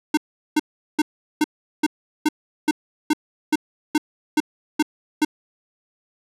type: tone bursts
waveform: square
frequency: 304.1 Hz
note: D#4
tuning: 40 cents flat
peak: -15 dBFS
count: 13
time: 0.14-5.249 s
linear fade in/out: 5 ms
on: 33 ms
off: 390 ms
effects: low-pass 12000 Hz 12 dB/octave